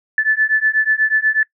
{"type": "beating tone pair", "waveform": "sine", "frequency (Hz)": [1740, 1748.2], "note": ["A6", "A6"], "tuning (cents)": [-20, -12], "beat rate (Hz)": 8.2, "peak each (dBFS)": -16, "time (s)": [0.18, 1.43], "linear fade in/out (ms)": 2, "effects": ["noise-tail reverb RT60 0.1 s tail -22 dB re dry"]}